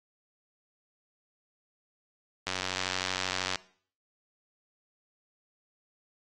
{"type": "click train", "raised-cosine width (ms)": 0.2, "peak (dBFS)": -13, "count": 102, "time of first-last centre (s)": [2.47, 3.557], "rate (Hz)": 92.9, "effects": ["noise-tail reverb RT60 0.5 s tail -20 dB re dry", "AAC 32 kbps"]}